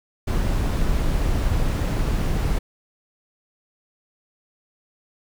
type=noise; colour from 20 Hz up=brown; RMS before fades=-21 dBFS; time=0.27-2.59 s; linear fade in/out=10 ms; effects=none